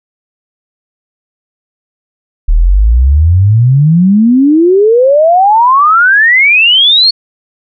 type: exponential sweep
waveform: sine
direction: up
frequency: 36.53 to 4419 Hz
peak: -3 dBFS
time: 2.48-7.11 s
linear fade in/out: 10 ms
effects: none